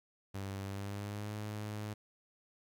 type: tone with pitch glide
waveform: sawtooth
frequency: 97.9 to 105.53 Hz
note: G2 to G#2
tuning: -2 to +28 cents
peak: -35 dBFS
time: 0.34-1.94 s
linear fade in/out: 10 ms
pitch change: +130 cents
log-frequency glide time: 0.65-1.34 s
effects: 12-bit